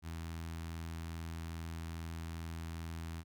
sawtooth tone with notch filter, 82.41 Hz, E2, in tune, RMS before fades -43 dBFS, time 0.02-3.24 s, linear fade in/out 50 ms, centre 510 Hz, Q 1.1, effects none

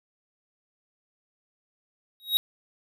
square tone with exponential growth, 3797 Hz, A#7, 31 cents sharp, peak -16 dBFS, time 2.2-2.37 s, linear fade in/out 0 ms, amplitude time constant 35 ms, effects none

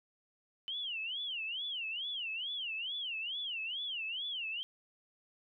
sine tone with vibrato, 2992 Hz, F#7, 19 cents sharp, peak -36 dBFS, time 0.68-4.63 s, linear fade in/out 0 ms, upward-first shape sine, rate 2.3 Hz, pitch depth 250 cents each way, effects none

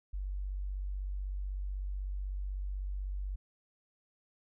sine tone, 48.03 Hz, G1, 35 cents flat, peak -34 dBFS, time 0.13-3.36 s, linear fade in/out 10 ms, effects none

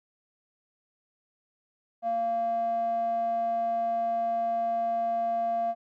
square tone with band-pass filter, 230 Hz, A#3, 23 cents flat, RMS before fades -28 dBFS, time 2.02-5.75 s, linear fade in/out 50 ms, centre 710 Hz, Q 9, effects none

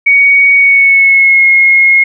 sine tone with pitch glide, 2241 to 2157 Hz, C#7 to C#7, +18 to -48 cents, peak -3 dBFS, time 0.06-2.04 s, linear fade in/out 10 ms, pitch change -66 cents, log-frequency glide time 0.55-1.46 s, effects none

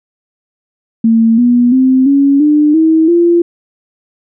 sine tone with pitch steps, 226.5 / 242.8 / 260.2 / 278.9 / 298.9 / 320.3 / 343.3 Hz, A#3 / B3 / C4 / C#4 / D4 / E4 / F4, -50 / -29 / -9 / +11 / +31 / -50 / -30 cents, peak -5 dBFS, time 1.04-3.42 s, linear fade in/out 5 ms, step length 340 ms, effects none

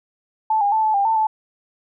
sine tone with pitch steps, 874 / 811 / 878 / 868 / 798 / 892 / 871 Hz, A5 / G#5 / A5 / A5 / G5 / A5 / A5, -12 / -41 / -4 / -24 / +31 / +23 / -18 cents, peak -15 dBFS, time 0.5-1.27 s, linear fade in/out 5 ms, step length 110 ms, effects none

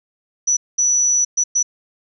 sine tone bursts at uneven times, 5920 Hz, F#8, in tune, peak -13 dBFS, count 4, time 0.47-0.57 / 0.78-1.25 / 1.37-1.44 / 1.55-1.63 s, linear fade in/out 10 ms, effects none

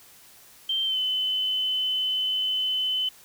sine tone with pitch glide, 3136 to 3033 Hz, G7 to F#7, 0 to +42 cents, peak -23 dBFS, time 0.69-3.09 s, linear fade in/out 5 ms, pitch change -58 cents, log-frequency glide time 0.85-0.98 s, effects white hiss -52 dBFS RMS until 3.24 s

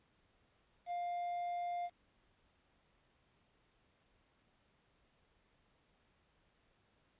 triangle tone with quantisation, 702 Hz, F5, 9 cents sharp, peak -35 dBFS, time 0.86-1.9 s, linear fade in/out 50 ms, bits 10, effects pink hiss -74 dBFS RMS until 7.19 s + resampled to 8000 Hz

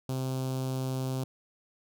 sawtooth tone with notch filter, 130.81 Hz, C3, in tune, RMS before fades -32 dBFS, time 0.09-1.24 s, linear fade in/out 2 ms, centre 1900 Hz, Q 0.68, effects none

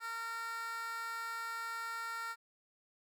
15% pulse tone with high-pass filter, 458.5 Hz, A#4, 29 cents flat, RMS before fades -41 dBFS, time 0-2.36 s, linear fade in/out 50 ms, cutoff 1300 Hz, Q 2.7, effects none

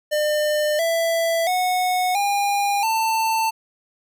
square tone with pitch steps, 602 / 664.1 / 732.6 / 808.2 / 891.6 Hz, D5 / E5 / F#5 / G#5 / A5, +43 / +13 / -17 / -47 / +23 cents, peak -19 dBFS, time 0.11-3.51 s, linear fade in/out 20 ms, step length 680 ms, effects none

